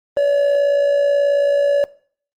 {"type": "tone with amplitude modulation", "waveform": "triangle", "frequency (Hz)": 570, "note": "C#5", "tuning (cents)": 48, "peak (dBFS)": -9, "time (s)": [0.17, 1.84], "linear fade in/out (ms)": 0, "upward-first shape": "sine", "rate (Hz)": 58.5, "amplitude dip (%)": 45, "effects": ["noise-tail reverb RT60 0.5 s tail -21 dB re dry", "Opus 24 kbps"]}